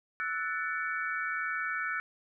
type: chord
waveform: sine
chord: F# minor seventh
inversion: third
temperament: equal with one note detuned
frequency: 1318.5 / 1480 / 1760 / 2261 Hz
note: E6 / F#6 / A6 / C#7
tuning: 0 / 0 / 0 / +34 cents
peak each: -37 / -34 / -37 / -39 dBFS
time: 0.2-2 s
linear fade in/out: 0 ms
effects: none